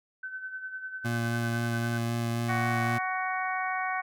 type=tone with tremolo; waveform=sine; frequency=1524 Hz; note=G6; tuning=49 cents flat; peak=-33 dBFS; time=0.23-1.98 s; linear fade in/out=5 ms; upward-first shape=sine; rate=10 Hz; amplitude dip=60%
type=tone with vibrato; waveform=25% pulse; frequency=117 Hz; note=A#2; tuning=7 cents sharp; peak=-24 dBFS; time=1.04-2.99 s; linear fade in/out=20 ms; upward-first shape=sine; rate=3.8 Hz; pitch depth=11 cents each way
type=harmonic tone; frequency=372.8 Hz; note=F#4; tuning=13 cents sharp; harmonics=2 / 3 / 4 / 5 / 6; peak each=-32 / -34 / -35 / -36 / -37 dBFS; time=2.48-4.02 s; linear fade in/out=20 ms
effects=none